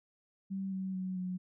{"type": "tone with pitch steps", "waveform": "sine", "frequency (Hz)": [193, 189.57, 186.21, 182.91], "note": ["G3", "F#3", "F#3", "F#3"], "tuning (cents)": [-27, 42, 11, -20], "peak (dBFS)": -34, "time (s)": [0.5, 1.38], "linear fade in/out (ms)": 20, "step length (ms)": 220, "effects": []}